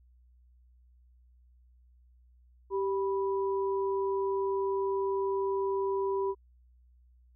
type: tone pair together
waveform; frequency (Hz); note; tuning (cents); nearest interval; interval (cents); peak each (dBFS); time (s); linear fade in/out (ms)
sine; 390 / 982.7; G4 / B5; -9 / -9; octave + major third; 1600; -28 / -35; 2.7-6.35; 50
effects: added 61 Hz sine -58 dBFS peak until 7.35 s